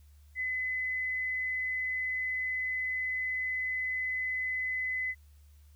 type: tone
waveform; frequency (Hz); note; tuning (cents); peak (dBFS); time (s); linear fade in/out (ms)
sine; 2021; B6; +39; -30; 0.35-5.15; 50
effects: added 73 Hz sine -54 dBFS peak until 5.75 s + white hiss -70 dBFS RMS until 5.75 s